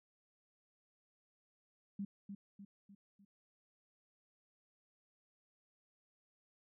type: tone with echo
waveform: sine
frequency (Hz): 199.8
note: G3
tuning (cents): +33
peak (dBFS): -38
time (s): 1.99-2.05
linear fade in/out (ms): 5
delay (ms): 300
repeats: 4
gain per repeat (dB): -6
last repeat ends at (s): 3.25
effects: none